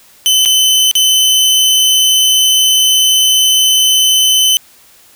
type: tone with dropouts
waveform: sawtooth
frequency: 3043 Hz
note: F#7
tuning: 48 cents sharp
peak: -4 dBFS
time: 0.26-4.57 s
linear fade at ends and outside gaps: 0 ms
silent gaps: 0.451-0.458 / 0.913-0.953 s
effects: white hiss -44 dBFS RMS until 5.15 s